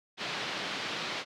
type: band-pass noise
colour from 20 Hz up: white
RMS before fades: -36 dBFS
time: 0.17-1.25 s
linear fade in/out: 50 ms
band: 130 to 4200 Hz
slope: 24 dB/octave
effects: none